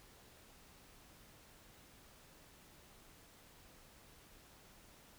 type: silence
effects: pink hiss -62 dBFS RMS until 5.18 s